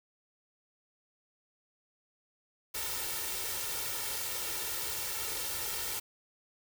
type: noise with comb filter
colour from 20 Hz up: white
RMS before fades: -36 dBFS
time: 2.74-6 s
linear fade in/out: 10 ms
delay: 2.2 ms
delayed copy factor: +0.7
effects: none